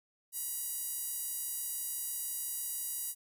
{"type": "tone with high-pass filter", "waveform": "sawtooth", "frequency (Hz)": 966, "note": "B5", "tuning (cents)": -39, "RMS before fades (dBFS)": -38, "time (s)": [0.32, 3.15], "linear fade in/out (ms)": 50, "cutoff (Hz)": 10000, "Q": 1.5, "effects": []}